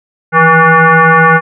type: tone with frequency modulation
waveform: sine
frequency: 158.6 Hz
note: D#3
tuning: 33 cents sharp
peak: -3 dBFS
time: 0.32-1.41 s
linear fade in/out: 50 ms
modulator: 325 Hz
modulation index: 5.1
effects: none